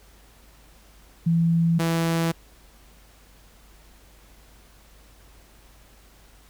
sine / sawtooth tone pair in turn, 166.8 / 165.55 Hz, E3 / E3, +21 / +8 cents, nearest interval unison, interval 13 cents, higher first, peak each -17 dBFS, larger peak neither, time 1.26-1.79 / 1.79-2.32 s, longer neither, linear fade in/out 10 ms, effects added 50 Hz sine -52 dBFS peak until 6.49 s + pink hiss -55 dBFS RMS until 6.49 s

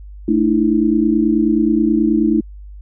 sine chord, A suspended fourth, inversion none, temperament equal with one note detuned, 220 / 300.2 / 329.6 Hz, A3 / D4 / E4, 0 / +38 / 0 cents, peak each -16 dBFS, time 0.28-2.41 s, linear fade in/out 5 ms, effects added 50 Hz sine -32 dBFS peak until 2.81 s

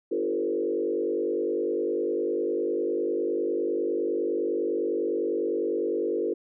sine tone with frequency modulation, 406.5 Hz, G#4, 37 cents flat, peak -24 dBFS, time 0.11-6.34 s, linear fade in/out 10 ms, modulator 49.9 Hz, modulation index 1.8, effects none

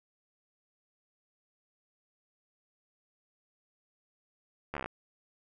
slowing click train, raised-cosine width 0.5 ms, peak -21 dBFS, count 9, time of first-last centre 4.74-4.86 s, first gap 13 ms, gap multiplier 1.04, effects none

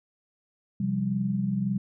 sine chord, C suspended fourth, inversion none, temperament just, 130.81 / 174.42 / 196.22 Hz, C3 / F3 / G3, 0 / -2 / +2 cents, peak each -31 / -32 / -26 dBFS, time 0.8-1.78 s, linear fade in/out 5 ms, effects none

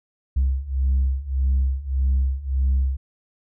sine beating tone pair, 65.5 / 67.2 Hz, C2 / C2, +2 / +47 cents, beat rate 1.7 Hz, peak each -21 / -19 dBFS, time 0.36-2.97 s, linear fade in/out 10 ms, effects tanh soft clip ceiling -14 dBFS

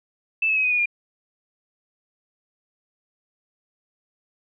sine tone with pitch steps, 2637 / 2590 / 2544 / 2499 / 2455 / 2411 Hz, E7 / E7 / D#7 / D#7 / D#7 / D7, 0 / -31 / +38 / +7 / -24 / +45 cents, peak -18 dBFS, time 0.42-0.858 s, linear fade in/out 5 ms, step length 73 ms, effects none

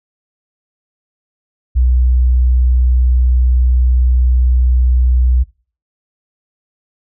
sine tone, 62.2 Hz, B1, 13 cents sharp, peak -8 dBFS, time 1.75-5.44 s, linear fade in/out 20 ms, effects noise-tail reverb RT60 0.4 s tail -22 dB re dry

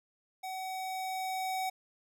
square tone with level ramp, 754 Hz, F#5, 32 cents sharp, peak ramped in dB -38 to -32 dBFS, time 0.43-1.7 s, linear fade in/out 10 ms, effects none

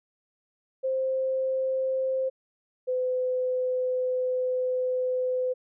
sine tone pair in turn, 525 / 507.4 Hz, C5 / B4, +6 / +47 cents, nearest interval minor second, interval 59 cents, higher first, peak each -24 dBFS, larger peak neither, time 0.83-2.3 / 2.87-5.54 s, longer second, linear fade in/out 20 ms, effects none

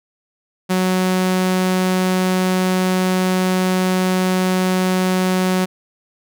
sawtooth tone, 185 Hz, F#3, in tune, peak -11 dBFS, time 0.69-5.66 s, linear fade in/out 20 ms, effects none

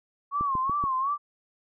sine tone with vibrato, 1100 Hz, C#6, 14 cents flat, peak -24 dBFS, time 0.31-1.18 s, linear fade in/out 50 ms, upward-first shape sine, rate 2.7 Hz, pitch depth 110 cents each way
click train, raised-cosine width 3 ms, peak -22 dBFS, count 4, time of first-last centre 0.41-0.839 s, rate 6.99 Hz
effects none

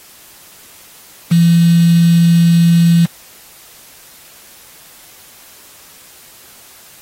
sine tone with quantisation, 169 Hz, E3, 43 cents sharp, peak -6 dBFS, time 1.31-3.06 s, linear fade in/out 10 ms, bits 4, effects white hiss -41 dBFS RMS until 7.01 s + AAC 48 kbps

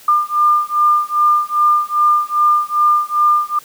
sine beating tone pair, 1200 / 1202.5 Hz, D6 / D6, +37 / +41 cents, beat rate 2.5 Hz, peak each -14 dBFS, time 0.08-3.59 s, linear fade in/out 5 ms, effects white hiss -42 dBFS RMS until 3.64 s + high-pass 100 Hz 12 dB/octave

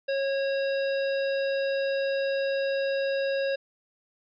harmonic tone, 547 Hz, C#5, 23 cents flat, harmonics 1 / 3 / 5 / 7 / 9, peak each -25 / -35 / -39 / -42 / -44 dBFS, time 0.08-3.56 s, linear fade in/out 10 ms, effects none

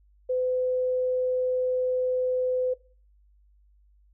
sine tone, 507 Hz, B4, 45 cents sharp, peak -23 dBFS, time 0.29-2.74 s, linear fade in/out 10 ms, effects noise-tail reverb RT60 0.4 s tail -20 dB re dry + added 50 Hz sine -57 dBFS peak until 4.13 s

